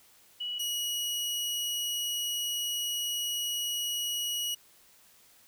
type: tone pair in turn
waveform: sine / sawtooth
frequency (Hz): 2932 / 2910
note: F#7 / F#7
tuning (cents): -16 / -29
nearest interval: unison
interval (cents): 13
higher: first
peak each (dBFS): -32 / -27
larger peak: second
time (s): 0.4-0.59 / 0.59-4.55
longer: second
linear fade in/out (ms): 10
effects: white hiss -60 dBFS RMS until 5.47 s